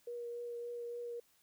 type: tone with vibrato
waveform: sine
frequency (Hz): 476.5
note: A#4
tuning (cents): +38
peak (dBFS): -40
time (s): 0.07-1.2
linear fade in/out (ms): 5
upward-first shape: triangle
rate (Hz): 3.5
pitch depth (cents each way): 14
effects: white hiss -71 dBFS RMS until 1.42 s